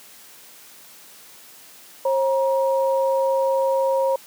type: tone pair together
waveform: sine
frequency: 537.6 / 948 Hz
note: C5 / A#5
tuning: +47 / +29 cents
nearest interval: minor seventh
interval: 982 cents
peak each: -18 / -24 dBFS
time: 2.05-4.16 s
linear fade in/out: 5 ms
effects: white hiss -46 dBFS RMS until 4.26 s + high-pass 150 Hz 12 dB/octave